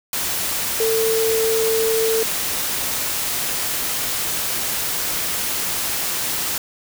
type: tone in noise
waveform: sine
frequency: 447.1 Hz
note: A4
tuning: 28 cents sharp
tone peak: -17 dBFS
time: 0.8-2.23 s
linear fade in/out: 2 ms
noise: white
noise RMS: -23 dBFS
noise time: 0.13-6.58 s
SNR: +3 dB
effects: none

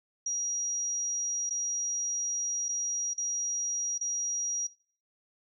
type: tone with dropouts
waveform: sine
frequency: 5740 Hz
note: F8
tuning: 47 cents sharp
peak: -28 dBFS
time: 0.26-4.67 s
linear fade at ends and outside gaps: 5 ms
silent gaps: 1.495-1.506 / 2.685-2.689 / 3.136-3.178 / 3.98-4.01 s
effects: noise-tail reverb RT60 0.5 s tail -23 dB re dry

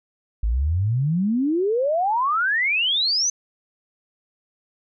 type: exponential sweep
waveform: sine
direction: up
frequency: 50.9 to 6272 Hz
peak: -18 dBFS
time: 0.43-3.3 s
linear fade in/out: 5 ms
effects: none

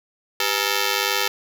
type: ring-modulated tone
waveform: 5% pulse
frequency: 444.5 Hz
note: A4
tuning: 18 cents sharp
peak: -5 dBFS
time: 0.4-1.28 s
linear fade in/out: 2 ms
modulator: 51.2 Hz
effects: none

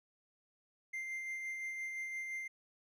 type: tone with tremolo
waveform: triangle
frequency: 2093 Hz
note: C7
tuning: in tune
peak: -36 dBFS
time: 0.93-2.48 s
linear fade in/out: 10 ms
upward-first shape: sine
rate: 5.8 Hz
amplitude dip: 30%
effects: none

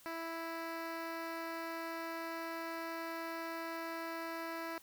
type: tone with notch filter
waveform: 10% pulse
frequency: 329.8 Hz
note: E4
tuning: 1 cent sharp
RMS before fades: -42 dBFS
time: 0.06-4.78 s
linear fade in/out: 0 ms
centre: 8200 Hz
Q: 0.51
effects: white hiss -61 dBFS RMS until 4.82 s

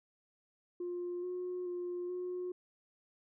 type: tone with pitch steps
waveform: sine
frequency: 353.2 / 361.3 / 354.5 / 360.9 Hz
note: F4 / F#4 / F4 / F#4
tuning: +20 / -41 / +26 / -43 cents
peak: -35 dBFS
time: 0.8-2.52 s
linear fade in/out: 5 ms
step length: 430 ms
effects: tanh soft clip ceiling -33 dBFS

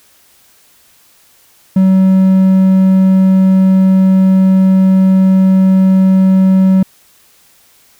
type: tone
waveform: triangle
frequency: 189.3 Hz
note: F#3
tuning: 40 cents sharp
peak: -3 dBFS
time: 1.76-6.83 s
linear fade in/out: 5 ms
effects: white hiss -48 dBFS RMS until 7.99 s

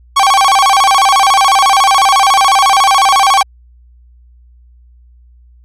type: tone with vibrato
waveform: 45% pulse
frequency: 932.3 Hz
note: A#5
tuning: in tune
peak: -6 dBFS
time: 0.16-3.43 s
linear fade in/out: 10 ms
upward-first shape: square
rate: 14 Hz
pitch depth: 300 cents each way
effects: added 60 Hz sine -40 dBFS peak until 5.64 s + low-pass 10000 Hz 12 dB/octave

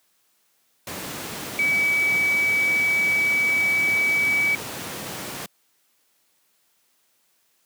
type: tone in noise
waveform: sine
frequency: 2284 Hz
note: D7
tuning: 49 cents flat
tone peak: -18 dBFS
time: 1.59-4.55 s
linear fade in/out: 2 ms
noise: pink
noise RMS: -32 dBFS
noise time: 0.87-5.46 s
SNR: +11 dB
effects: white hiss -66 dBFS RMS until 7.65 s + high-pass 150 Hz 12 dB/octave

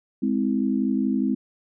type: chord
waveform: sine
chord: Ab augmented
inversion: none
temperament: just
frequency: 207.7 / 259.6 / 324.5 Hz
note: Ab3 / C4 / E4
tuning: 0 / -13 / -27 cents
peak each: -24 / -23 / -28 dBFS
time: 0.22-1.35 s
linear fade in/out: 10 ms
effects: none

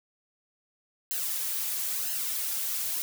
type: noise with flanger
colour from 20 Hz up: blue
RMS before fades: -31 dBFS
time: 1.11-3.02 s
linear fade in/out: 0 ms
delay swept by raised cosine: 0.85 to 4.15 ms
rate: 1 Hz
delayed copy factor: -0.7
effects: none

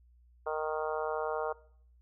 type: harmonic tone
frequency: 155.2 Hz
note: D#3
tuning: 4 cents flat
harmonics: 3 / 4 / 5 / 6 / 7 / 8 / 9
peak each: -35 / -37 / -39 / -41 / -42 / -43 / -44 dBFS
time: 0.46-1.53 s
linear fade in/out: 10 ms
effects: noise-tail reverb RT60 0.6 s tail -21 dB re dry + added 60 Hz sine -59 dBFS peak until 2.01 s

